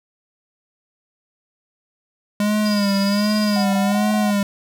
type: tone with vibrato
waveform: square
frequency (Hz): 204.7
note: G#3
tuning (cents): -25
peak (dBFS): -17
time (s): 2.4-4.43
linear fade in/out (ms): 2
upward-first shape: sine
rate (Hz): 1.3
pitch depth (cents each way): 63
type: tone with tremolo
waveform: sine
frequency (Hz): 4900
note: D#8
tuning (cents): -27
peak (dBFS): -25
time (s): 2.65-3.65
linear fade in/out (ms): 10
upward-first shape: square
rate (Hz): 17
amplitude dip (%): 50
type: tone bursts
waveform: sine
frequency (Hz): 737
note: F#5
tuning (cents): -7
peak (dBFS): -24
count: 4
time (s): 3.56-4.306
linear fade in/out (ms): 2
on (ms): 170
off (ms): 22
effects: none